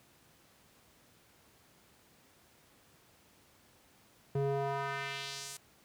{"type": "tone with band-pass filter sweep", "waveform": "square", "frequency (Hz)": 138.59, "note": "C#3", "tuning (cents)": 0, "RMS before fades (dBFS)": -36, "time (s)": [4.35, 5.57], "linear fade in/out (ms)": 2, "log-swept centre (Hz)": [300, 9100], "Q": 1.4, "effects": ["pink hiss -64 dBFS RMS until 5.84 s", "high-pass 80 Hz 12 dB/octave"]}